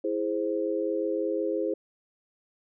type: chord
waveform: sine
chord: E augmented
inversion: none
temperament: equal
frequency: 329.6 / 415.3 / 523.3 Hz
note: E4 / G#4 / B#4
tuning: 0 / 0 / 0 cents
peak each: -30 dBFS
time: 0.04-1.74 s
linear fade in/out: 5 ms
effects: none